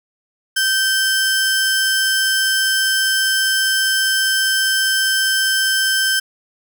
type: tone pair together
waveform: 30% pulse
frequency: 1555 / 5230 Hz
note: G6 / E8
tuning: -14 / -15 cents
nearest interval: octave + major sixth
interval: 2099 cents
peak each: -13 / -17 dBFS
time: 0.56-6.2 s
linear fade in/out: 10 ms
effects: none